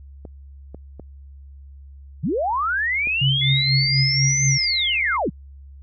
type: clicks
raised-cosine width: 2 ms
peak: -23 dBFS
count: 4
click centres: 0.252 / 0.746 / 0.997 / 3.072 s
type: linear two-way sweep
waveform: sine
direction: up then down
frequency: 113.2 to 6272 to 113.2 Hz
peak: -19 dBFS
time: 2.23-5.3 s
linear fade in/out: 10 ms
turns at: 4.46 s
type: tone with tremolo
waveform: sine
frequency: 136 Hz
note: C#3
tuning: 33 cents flat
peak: -15 dBFS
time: 3.21-4.58 s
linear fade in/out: 10 ms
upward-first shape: triangle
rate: 4.1 Hz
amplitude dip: 75%
type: tone with pitch glide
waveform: sine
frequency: 2100 to 2116 Hz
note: C7 to C7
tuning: +6 to +19 cents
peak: -24 dBFS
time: 3.41-5.17 s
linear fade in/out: 10 ms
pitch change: +13 cents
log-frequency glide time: 4.47-4.88 s
effects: added 69 Hz sine -39 dBFS peak until 5.82 s